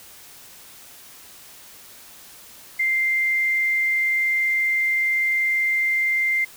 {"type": "tone", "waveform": "sine", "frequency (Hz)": 2093, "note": "C7", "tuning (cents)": 0, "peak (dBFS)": -18, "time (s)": [2.79, 6.45], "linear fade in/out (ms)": 10, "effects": ["white hiss -45 dBFS RMS until 6.56 s"]}